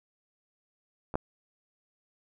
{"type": "clicks", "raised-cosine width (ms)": 1, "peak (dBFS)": [-23, -12], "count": 2, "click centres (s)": [1.141, 1.155], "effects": []}